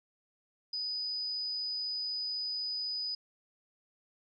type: tone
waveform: sine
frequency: 4978 Hz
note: D#8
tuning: in tune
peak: -33 dBFS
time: 0.73-3.15 s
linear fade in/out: 5 ms
effects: none